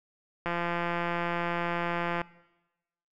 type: click train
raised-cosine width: 0.5 ms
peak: -16 dBFS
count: 303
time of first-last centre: 0.46-2.216 s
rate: 172 Hz
effects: noise-tail reverb RT60 1.0 s tail -20 dB re dry